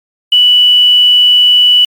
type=tone with quantisation; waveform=sine; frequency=2960 Hz; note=F#7; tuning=in tune; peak=-3 dBFS; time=0.32-1.85 s; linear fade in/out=5 ms; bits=5; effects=MP3 96 kbps